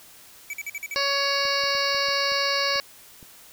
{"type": "tone bursts", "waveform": "square", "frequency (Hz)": 2296, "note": "D7", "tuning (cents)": -40, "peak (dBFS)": -30, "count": 6, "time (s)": [0.5, 0.944], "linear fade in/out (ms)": 2, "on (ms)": 34, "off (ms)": 48}
{"type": "harmonic tone", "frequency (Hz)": 559, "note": "C#5", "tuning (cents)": 14, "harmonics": [1, 2, 3, 4, 5, 7, 8, 9, 10], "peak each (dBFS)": [-29, -29, -30, -30, -33, -33, -28, -31, -34], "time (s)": [0.96, 2.8], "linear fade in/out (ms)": 0}
{"type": "clicks", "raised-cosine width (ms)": 3, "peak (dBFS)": -34, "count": 8, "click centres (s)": [1.453, 1.638, 1.751, 1.947, 2.086, 2.32, 2.758, 3.228]}
{"effects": ["white hiss -49 dBFS RMS until 3.52 s"]}